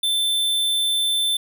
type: tone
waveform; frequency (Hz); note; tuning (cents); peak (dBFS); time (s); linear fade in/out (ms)
square; 3540; A7; +10; -19; 0.03-1.37; 5
effects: none